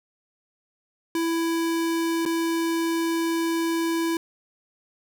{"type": "tone with dropouts", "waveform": "square", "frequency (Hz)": 331.4, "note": "E4", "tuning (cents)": 9, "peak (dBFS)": -23, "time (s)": [1.15, 4.17], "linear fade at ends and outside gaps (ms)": 2, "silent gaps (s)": [2.253, 2.26], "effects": []}